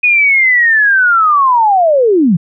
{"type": "linear sweep", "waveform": "sine", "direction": "down", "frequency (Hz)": [2489, 150], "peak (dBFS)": -6, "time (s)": [0.03, 2.37], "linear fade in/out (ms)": 10, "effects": []}